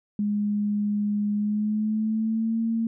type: tone with pitch glide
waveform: sine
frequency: 207 to 227 Hz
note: G#3 to A#3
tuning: -5 to -46 cents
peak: -22 dBFS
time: 0.19-2.87 s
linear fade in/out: 2 ms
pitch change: +159 cents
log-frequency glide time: 1.34-2.61 s
effects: none